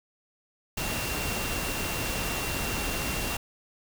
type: tone in noise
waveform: sine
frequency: 2747 Hz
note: F7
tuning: 29 cents flat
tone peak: -37 dBFS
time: 0.77-3.37 s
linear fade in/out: 5 ms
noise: pink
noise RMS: -31 dBFS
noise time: 0.77-3.37 s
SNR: -9 dB
effects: none